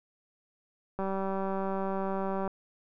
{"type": "click train", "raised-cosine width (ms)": 1, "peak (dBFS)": -20, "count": 288, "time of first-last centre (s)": [0.99, 2.477], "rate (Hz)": 193, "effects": []}